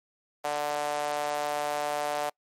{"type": "tone with high-pass filter", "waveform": "sawtooth", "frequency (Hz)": 147.5, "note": "D3", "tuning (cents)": 8, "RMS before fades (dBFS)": -30, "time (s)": [0.44, 2.3], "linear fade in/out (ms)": 10, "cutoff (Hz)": 670, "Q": 3.8, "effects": ["noise-tail reverb RT60 0.1 s tail -26 dB re dry", "MP3 64 kbps"]}